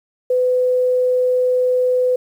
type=tone; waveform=sine; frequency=503 Hz; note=B4; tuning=32 cents sharp; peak=-13 dBFS; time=0.3-2.16 s; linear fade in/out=5 ms; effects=8-bit